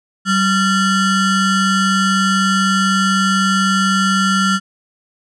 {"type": "ring-modulated tone", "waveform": "square", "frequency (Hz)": 784, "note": "G5", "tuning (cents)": 0, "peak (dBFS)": -10, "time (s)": [0.25, 4.6], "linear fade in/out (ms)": 50, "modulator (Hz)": 592, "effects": ["resampled to 22050 Hz"]}